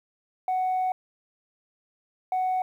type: tone pair in turn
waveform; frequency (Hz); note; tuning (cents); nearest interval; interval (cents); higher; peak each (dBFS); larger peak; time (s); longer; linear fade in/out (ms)
sine; 743 / 743; F#5 / F#5; +7 / +7; unison; 0; neither; -21; neither; 0.48-0.92 / 2.32-2.62; first; 2
effects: tanh soft clip ceiling -21 dBFS + 10-bit